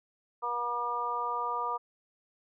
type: harmonic tone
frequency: 240 Hz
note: B3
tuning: 49 cents flat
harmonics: 2 / 3 / 4 / 5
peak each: -40 / -40 / -33 / -33 dBFS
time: 0.42-1.78 s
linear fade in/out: 20 ms
effects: none